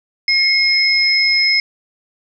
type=tone pair together; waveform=sine; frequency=2157 / 5130 Hz; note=C#7 / E8; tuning=-48 / -48 cents; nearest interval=octave + minor third; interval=1500 cents; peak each=-14 dBFS; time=0.28-1.6 s; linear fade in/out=2 ms; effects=none